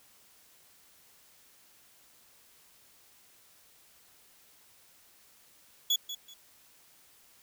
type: tone with echo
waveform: 35% pulse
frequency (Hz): 3388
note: G#7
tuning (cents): +34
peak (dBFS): -22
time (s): 5.9-5.96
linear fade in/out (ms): 5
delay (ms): 190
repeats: 2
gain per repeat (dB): -12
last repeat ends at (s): 6.34
effects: white hiss -61 dBFS RMS until 7.42 s